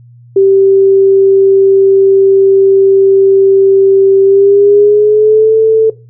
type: tone with pitch glide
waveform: sine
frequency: 389.2 to 441.9 Hz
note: G4 to A4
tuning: -12 to +7 cents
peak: -3 dBFS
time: 0.36-5.9 s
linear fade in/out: 5 ms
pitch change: +219 cents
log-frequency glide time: 4.23-5.56 s
effects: noise-tail reverb RT60 0.3 s tail -19 dB re dry + added 120 Hz sine -35 dBFS peak until 6.09 s